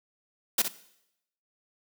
white noise with echo, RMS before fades -23 dBFS, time 0.58-0.62 s, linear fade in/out 5 ms, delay 62 ms, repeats 1, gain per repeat -8 dB, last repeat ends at 0.682 s, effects noise-tail reverb RT60 0.8 s tail -17 dB re dry + high-pass 150 Hz 12 dB/octave

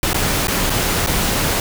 pink noise with dropouts, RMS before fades -18 dBFS, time 0.03-1.6 s, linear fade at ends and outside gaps 1 ms, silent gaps 0.132-0.144 / 0.471-0.482 / 0.697-0.702 / 1.063-1.071 s, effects none

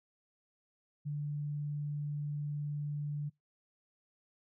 sine tone, 146.83 Hz, D3, in tune, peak -34 dBFS, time 1.05-3.3 s, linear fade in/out 20 ms, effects noise-tail reverb RT60 0.2 s tail -26 dB re dry

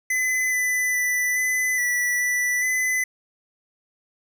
square tone with pitch steps, 2021 / 1999 / 1985 / 2010 / 1959 / 1972 / 2015 Hz, B6 / B6 / B6 / B6 / B6 / B6 / B6, +39 / +20 / +8 / +30 / -15 / -3 / +34 cents, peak -21 dBFS, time 0.1-3.04 s, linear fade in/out 5 ms, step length 420 ms, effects none

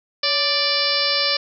harmonic tone with a mistuned harmonic, 587 Hz, D5, 1 cent flat, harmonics 1 / 2 / 3 / 4 / 5 / 6 / 7 / 8 / 9, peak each -27 / -29 / -29 / -27 / -28 / -28 / -25 / -23 / -24 dBFS, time 0.23-1.37 s, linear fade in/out 5 ms, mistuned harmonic 1, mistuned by -67 cents, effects none

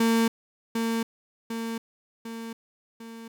35% pulse tone with echo, 227.8 Hz, A#3, 40 cents flat, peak -18 dBFS, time 0-0.28 s, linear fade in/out 5 ms, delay 750 ms, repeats 4, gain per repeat -5 dB, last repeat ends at 3.28 s, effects none

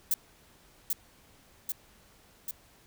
violet noise with echo, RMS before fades -26 dBFS, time 0.11-0.14 s, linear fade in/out 2 ms, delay 790 ms, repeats 3, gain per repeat -3 dB, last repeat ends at 2.51 s, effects pink hiss -60 dBFS RMS until 2.86 s

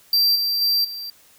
square tone with level steps, 4704 Hz, D8, 2 cents sharp, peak -15 / -20 / -17 / -30 dBFS, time 0.13-1.1 s, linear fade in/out 2 ms, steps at 0.35 / 0.61 / 0.84 s, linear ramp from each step 10 ms, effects white hiss -53 dBFS RMS until 1.38 s

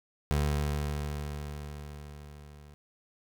25% pulse tone with level ramp, 73.42 Hz, D2, in tune, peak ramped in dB -21 to -46 dBFS, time 0.31-2.74 s, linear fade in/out 0 ms, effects none

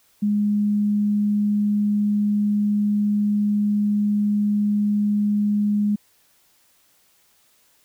sine tone, 207.1 Hz, G#3, 5 cents flat, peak -17 dBFS, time 0.22-5.96 s, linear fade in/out 10 ms, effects white hiss -60 dBFS RMS until 7.84 s

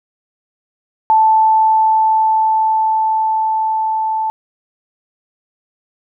sine tone with level ramp, 878 Hz, A5, 4 cents flat, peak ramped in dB -7 to -15 dBFS, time 1.1-4.3 s, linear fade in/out 0 ms, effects none

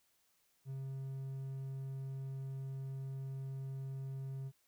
triangle tone, 134.5 Hz, C3, 48 cents sharp, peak -38 dBFS, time 0.65-4.52 s, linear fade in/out 50 ms, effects white hiss -75 dBFS RMS until 4.67 s

